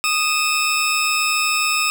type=tone pair together; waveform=20% pulse; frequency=1239.3 / 2626 Hz; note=D#6 / E7; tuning=-7 / -7 cents; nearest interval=octave + minor second; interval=1300 cents; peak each=-15 / -15 dBFS; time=0.04-1.9 s; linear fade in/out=0 ms; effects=none